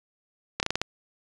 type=slowing click train; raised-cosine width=0.2 ms; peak=-8 dBFS; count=6; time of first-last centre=0.6-0.816 s; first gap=29 ms; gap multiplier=1.2; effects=resampled to 22050 Hz